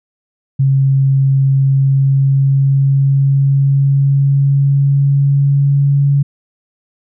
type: tone with pitch glide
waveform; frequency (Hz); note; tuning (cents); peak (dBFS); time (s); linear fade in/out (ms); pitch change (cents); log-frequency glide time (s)
sine; 135.8 to 140.83; C#3 to C#3; -35 to +28; -8; 0.59-6.23; 10; +63; 1.53-6.12
effects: none